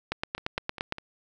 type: two click trains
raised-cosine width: 0.3 ms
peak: -12 / -23 dBFS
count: 8 / 4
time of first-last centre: 0.12-0.924 / 0.38-0.984 s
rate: 8.71 / 4.97 Hz
effects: none